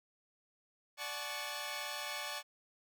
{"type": "chord", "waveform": "10% pulse", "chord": "D major seventh", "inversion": "none", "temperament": "equal with one note detuned", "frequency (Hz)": [587.3, 740, 861.4, 1108.7], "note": ["D5", "F#5", "A5", "C#6"], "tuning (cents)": [0, 0, -37, 0], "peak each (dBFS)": [-36, -39, -36, -36], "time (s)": [0.97, 2.43], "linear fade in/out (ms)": 50, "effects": []}